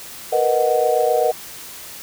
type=chord; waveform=sine; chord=B major seventh; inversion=third; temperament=equal; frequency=466.2 / 493.9 / 622.3 / 740 Hz; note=A#4 / B4 / D#5 / F#5; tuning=0 / 0 / 0 / 0 cents; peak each=-20 dBFS; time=0.32-1.32 s; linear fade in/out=10 ms; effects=white hiss -36 dBFS RMS until 2.02 s